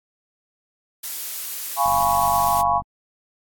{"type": "noise", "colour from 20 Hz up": "blue", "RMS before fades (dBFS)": -29, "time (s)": [1.03, 2.62], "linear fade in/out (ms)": 10}
{"type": "chord", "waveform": "sine", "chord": "C# dominant seventh", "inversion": "first", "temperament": "equal", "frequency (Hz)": [698.5, 830.6, 987.8, 1108.7], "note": ["E#5", "G#5", "B5", "C#6"], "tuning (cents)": [0, 0, 0, 0], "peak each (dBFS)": -22, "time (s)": [1.76, 2.82], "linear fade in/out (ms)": 50}
{"type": "click train", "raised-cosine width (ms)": 5, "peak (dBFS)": -26, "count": 47, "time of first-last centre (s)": [1.86, 2.82], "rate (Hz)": 47.9}
{"effects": ["AAC 64 kbps"]}